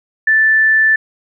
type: tone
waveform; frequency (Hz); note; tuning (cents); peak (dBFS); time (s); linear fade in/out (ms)
sine; 1760; A6; 0; -8; 0.27-0.96; 5
effects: none